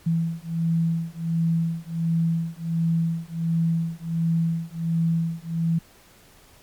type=beating tone pair; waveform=sine; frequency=164.81 / 166.21 Hz; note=E3 / E3; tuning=0 / +15 cents; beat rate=1.4 Hz; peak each=-24 dBFS; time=0.06-5.79 s; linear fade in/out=10 ms; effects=pink hiss -53 dBFS RMS until 6.62 s + MP3 96 kbps